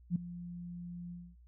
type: tone with ADSR envelope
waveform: sine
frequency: 174.61 Hz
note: F3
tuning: in tune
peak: -25 dBFS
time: 0.1-1.36 s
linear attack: 57 ms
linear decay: 5 ms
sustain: -16 dB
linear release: 250 ms
effects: noise-tail reverb RT60 0.1 s tail -22 dB re dry + added 60 Hz sine -56 dBFS peak until 1.47 s